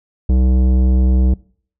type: tone with tanh clipping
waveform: sine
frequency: 63.6 Hz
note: C2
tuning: 48 cents flat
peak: -12 dBFS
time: 0.29-1.34 s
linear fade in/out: 5 ms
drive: 14 dB
effects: noise-tail reverb RT60 0.5 s tail -22 dB re dry